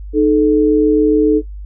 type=tone pair together; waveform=sine; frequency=307.2 / 434.4 Hz; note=D#4 / A4; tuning=-22 / -22 cents; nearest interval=tritone; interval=600 cents; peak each=-11 dBFS; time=0.13-1.42 s; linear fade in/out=50 ms; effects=noise-tail reverb RT60 0.1 s tail -17 dB re dry + added 50 Hz sine -26 dBFS peak until 1.65 s